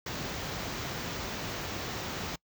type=band-stop noise; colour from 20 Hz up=pink; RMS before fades=-36 dBFS; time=0.06-2.36 s; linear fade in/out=5 ms; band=7000 to 15000 Hz; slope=48 dB/octave; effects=noise-tail reverb RT60 0.1 s tail -25 dB re dry + high-pass 60 Hz 12 dB/octave